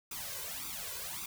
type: noise with flanger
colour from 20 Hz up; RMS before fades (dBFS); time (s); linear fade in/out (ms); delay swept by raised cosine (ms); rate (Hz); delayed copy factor
white; -41; 0.11-1.26; 5; 0.82 to 2.02; 1.8; +1
effects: none